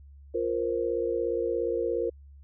sine chord, F suspended fourth, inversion none, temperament equal, 349.2 / 466.2 / 523.3 Hz, F4 / Bb4 / C5, 0 / 0 / 0 cents, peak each -31 / -28 / -32 dBFS, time 0.34-2.1 s, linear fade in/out 10 ms, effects added 70 Hz sine -47 dBFS peak until 2.43 s

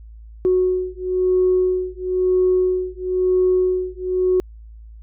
sine beating tone pair, 367.5 / 368.5 Hz, F#4 / F#4, -12 / -7 cents, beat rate 1 Hz, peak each -18 dBFS, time 0.45-4.4 s, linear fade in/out 0 ms, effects tanh soft clip ceiling -8 dBFS + added 55 Hz sine -37 dBFS peak until 5.02 s

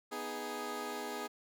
15% pulse chord, G# minor, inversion first, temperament equal, 246.9 / 311.1 / 415.3 Hz, B3 / D#4 / G#4, 0 / 0 / 0 cents, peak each -38 / -39 / -34 dBFS, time 0.11-1.28 s, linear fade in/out 20 ms, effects none

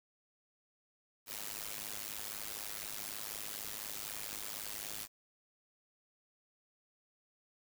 white noise with amplitude modulation, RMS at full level -39 dBFS, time 1.26-5.08 s, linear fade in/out 50 ms, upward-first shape sine, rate 104 Hz, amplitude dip 95%, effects none

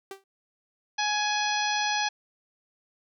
sawtooth tone with exponential decay, 389.5 Hz, G4, 11 cents flat, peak -30 dBFS, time 0.11-0.24 s, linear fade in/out 2 ms, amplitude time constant 28 ms
harmonic tone, 837 Hz, G#5, 13 cents sharp, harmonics 1 / 2 / 3 / 4 / 5 / 6 / 7, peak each -28 / -31 / -33 / -34 / -35 / -36 / -36 dBFS, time 0.98-2.09 s, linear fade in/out 10 ms
effects none

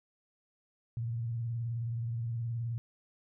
sine tone with vibrato, 116.54 Hz, A#2, in tune, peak -32 dBFS, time 0.97-2.78 s, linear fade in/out 0 ms, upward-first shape triangle, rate 19 Hz, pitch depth 82 cents each way, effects none

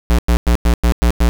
square tone bursts, 59.1 Hz, A#1, 24 cents sharp, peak -10 dBFS, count 7, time 0.1-1.29 s, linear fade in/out 0 ms, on 86 ms, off 98 ms, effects none

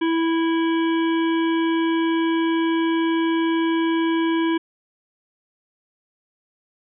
harmonic tone, 328.9 Hz, E4, 4 cents flat, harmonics 1 / 3 / 5 / 7 / 9 / 10, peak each -18 / -28 / -32 / -35 / -37 / -38 dBFS, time 0.01-4.58 s, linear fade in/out 10 ms, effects none

